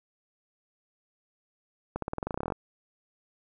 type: accelerating click train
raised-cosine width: 1 ms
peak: -17 dBFS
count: 16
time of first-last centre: 1.96-2.522 s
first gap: 63 ms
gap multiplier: 0.92
effects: none